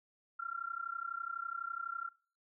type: tone with amplitude modulation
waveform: sine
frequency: 1373 Hz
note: F6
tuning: 30 cents flat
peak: -34 dBFS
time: 0.39-2.09 s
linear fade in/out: 10 ms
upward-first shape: sine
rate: 32 Hz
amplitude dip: 90%
effects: noise-tail reverb RT60 0.4 s tail -22 dB re dry